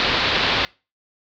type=low-pass noise; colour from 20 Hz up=white; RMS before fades=-20 dBFS; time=0-0.65 s; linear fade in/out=0 ms; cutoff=4400 Hz; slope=48 dB/octave; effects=noise-tail reverb RT60 0.3 s tail -24 dB re dry